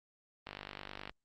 click train, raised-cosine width 0.3 ms, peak -26 dBFS, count 32, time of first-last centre 0.47-1.095 s, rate 49.6 Hz, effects Opus 32 kbps

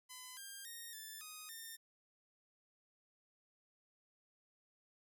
5% pulse tone with pitch steps, 1012 / 1601 / 1855 / 1756 / 1247 / 1816 Hz, B5 / G6 / A#6 / A6 / D#6 / A#6, +42 / +36 / -9 / -4 / +3 / -46 cents, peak -38 dBFS, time 0.09-1.77 s, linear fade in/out 20 ms, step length 280 ms, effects none

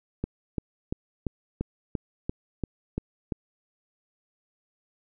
click train, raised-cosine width 3 ms, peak -15 dBFS, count 10, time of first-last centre 0.24-3.322 s, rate 2.92 Hz, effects none

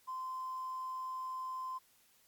triangle tone with hard clipping, 1034 Hz, C6, 21 cents flat, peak -38 dBFS, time 0.07-1.79 s, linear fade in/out 20 ms, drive 3 dB, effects white hiss -68 dBFS RMS until 2.27 s + MP3 96 kbps

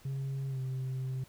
sine tone with pitch glide, 135.8 to 130.49 Hz, C#3 to C3, -35 to -4 cents, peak -30 dBFS, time 0.05-1.24 s, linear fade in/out 5 ms, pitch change -69 cents, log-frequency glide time 0.49-0.59 s, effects tanh soft clip ceiling -32 dBFS + pink hiss -60 dBFS RMS until 1.28 s

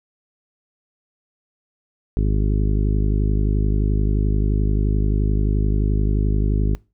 harmonic tone, 51.5 Hz, G#1, 14 cents flat, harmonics 1 / 2 / 3 / 4 / 5 / 6 / 7 / 8, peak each -17 / -23 / -27 / -29 / -31 / -33 / -34 / -35 dBFS, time 2.17-6.75 s, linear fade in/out 0 ms, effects noise-tail reverb RT60 0.3 s tail -24 dB re dry

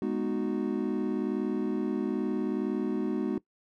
triangle chord, G# minor seventh, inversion none, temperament equal with one note detuned, 207.7 / 246.9 / 309.2 / 370 Hz, G#3 / B3 / D#4 / F#4, 0 / 0 / -11 / 0 cents, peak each -31 dBFS, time 0.02-3.38 s, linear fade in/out 2 ms, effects noise-tail reverb RT60 0.1 s tail -20 dB re dry

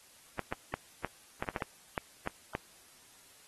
clicks, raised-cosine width 0.5 ms, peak -18 dBFS, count 11, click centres 0.393 / 0.525 / 0.74 / 1.047 / 1.425 / 1.488 / 1.562 / 1.622 / 1.978 / 2.274 / 2.551 s, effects white hiss -59 dBFS RMS until 3.47 s + AAC 32 kbps

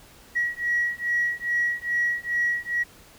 sine beating tone pair, 1914 / 1916.4 Hz, A#6 / A#6, +45 / +47 cents, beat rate 2.4 Hz, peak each -25 dBFS, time 0.35-2.84 s, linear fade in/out 20 ms, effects tanh soft clip ceiling -15 dBFS + pink hiss -51 dBFS RMS until 3.18 s

